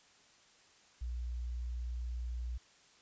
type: tone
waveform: sine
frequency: 60.2 Hz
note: B1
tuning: 44 cents flat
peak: -36 dBFS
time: 1.01-2.58 s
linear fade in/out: 10 ms
effects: white hiss -64 dBFS RMS until 3.01 s + resampled to 16000 Hz